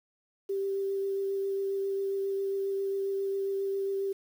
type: tone with vibrato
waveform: sine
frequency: 392 Hz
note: G4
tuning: in tune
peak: -28 dBFS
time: 0.49-4.13 s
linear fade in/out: 10 ms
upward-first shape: triangle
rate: 7.4 Hz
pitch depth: 11 cents each way
effects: 9-bit